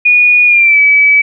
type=tone with pitch glide; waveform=sine; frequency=2454 to 2290 Hz; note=D#7 to D7; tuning=-25 to -44 cents; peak=-4 dBFS; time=0.05-1.22 s; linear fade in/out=10 ms; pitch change=-119 cents; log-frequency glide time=0.46-0.79 s; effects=none